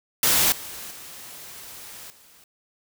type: noise with level steps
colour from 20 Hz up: white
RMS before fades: -19 / -37 / -41 / -53 dBFS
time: 0.23-2.44 s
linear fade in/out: 2 ms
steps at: 0.52 / 0.91 / 2.1 s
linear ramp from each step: 2 ms
effects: none